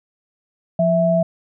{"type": "tone pair together", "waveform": "sine", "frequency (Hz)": [174.1, 657.3], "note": ["F3", "E5"], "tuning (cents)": [-5, -5], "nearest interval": "octave + major seventh", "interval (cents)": 2300, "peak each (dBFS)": [-18, -15], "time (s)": [0.79, 1.23], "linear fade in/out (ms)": 5, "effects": []}